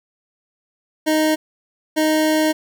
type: tone pair in turn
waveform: 25% pulse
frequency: 311.1 / 311.1 Hz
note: D#4 / D#4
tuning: 0 / 0 cents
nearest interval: unison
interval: 0 cents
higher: neither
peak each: -11 dBFS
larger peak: neither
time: 1.06-1.36 / 1.96-2.53 s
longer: second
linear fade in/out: 20 ms
effects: none